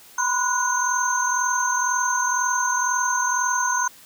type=tone cluster; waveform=sine; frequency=980 / 1022 / 1464 / 6310 Hz; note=B5 / C6 / F#6 / G8; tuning=-14 / -41 / -19 / +10 cents; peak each=-25 dBFS; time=0.18-3.88 s; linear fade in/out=5 ms; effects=white hiss -48 dBFS RMS until 4.05 s